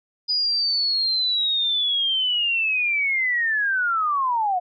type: linear sweep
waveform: sine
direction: down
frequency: 4965 to 698.5 Hz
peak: -19 dBFS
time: 0.28-4.6 s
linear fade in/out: 20 ms
effects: none